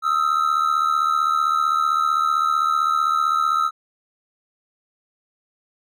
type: ring-modulated tone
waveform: triangle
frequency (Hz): 1300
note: E6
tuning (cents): -24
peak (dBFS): -12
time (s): 0.02-3.71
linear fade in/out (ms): 50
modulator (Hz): 37.8
effects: none